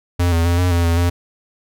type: tone with pitch steps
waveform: square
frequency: 87.7 / 83.5 / 86.4 / 89.7 / 85.8 / 84.2 / 87 Hz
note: F2 / E2 / F2 / F2 / F2 / E2 / F2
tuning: +8 / +23 / -18 / +47 / -30 / +37 / -6 cents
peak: -14 dBFS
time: 0.19-1.1 s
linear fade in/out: 10 ms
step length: 130 ms
effects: none